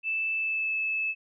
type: tone with pitch glide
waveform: sine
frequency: 2637 to 2610 Hz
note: E7 to E7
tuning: 0 to -18 cents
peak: -26 dBFS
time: 0.03-1.15 s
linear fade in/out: 50 ms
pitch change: -18 cents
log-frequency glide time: 0.34-0.76 s
effects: none